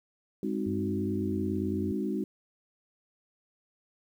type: chord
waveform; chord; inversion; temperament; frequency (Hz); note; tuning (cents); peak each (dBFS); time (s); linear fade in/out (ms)
sine; Ab dominant seventh; none; equal with one note detuned; 203.6 / 261.6 / 311.1 / 370; Ab3 / C4 / Eb4 / Gb4; -34 / 0 / 0 / 0; -32 / -36 / -34 / -35; 0.43-2.24; 2
type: tone with pitch glide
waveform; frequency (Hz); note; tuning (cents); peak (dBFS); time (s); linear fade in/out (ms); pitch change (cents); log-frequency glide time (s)
sine; 98 to 93.2; G2 to F#2; 0 to +13; -35; 0.66-1.92; 5; -87; 1.13-1.36
effects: 10-bit